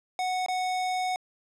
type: tone with dropouts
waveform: square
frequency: 738 Hz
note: F#5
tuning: 5 cents flat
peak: -27 dBFS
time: 0.19-1.16 s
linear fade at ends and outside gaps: 1 ms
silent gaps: 0.462-0.484 s
effects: low-pass 8000 Hz 12 dB/octave